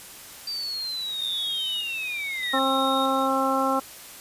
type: linear sweep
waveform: sine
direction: down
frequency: 4699 to 1788 Hz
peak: -28 dBFS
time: 0.47-2.59 s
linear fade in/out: 5 ms
type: tone with tremolo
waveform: triangle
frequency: 3722 Hz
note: A#7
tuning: 3 cents flat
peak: -27 dBFS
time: 1.18-3.29 s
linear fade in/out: 50 ms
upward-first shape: square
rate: 0.8 Hz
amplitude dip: 65%
type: harmonic tone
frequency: 267.1 Hz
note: C4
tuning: 36 cents sharp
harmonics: 1 / 2 / 3 / 4 / 5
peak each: -27 / -27 / -27 / -27 / -27 dBFS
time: 2.53-3.8 s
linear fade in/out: 10 ms
effects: white hiss -43 dBFS RMS until 4.2 s + resampled to 32000 Hz